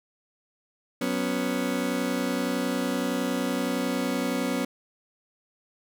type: chord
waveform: 30% pulse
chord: F# suspended fourth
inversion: none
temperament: just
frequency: 185 / 246.7 / 277.5 Hz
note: F#3 / B3 / C#4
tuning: 0 / -2 / +2 cents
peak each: -30 / -26 / -27 dBFS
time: 1.01-4.65 s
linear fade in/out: 5 ms
effects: none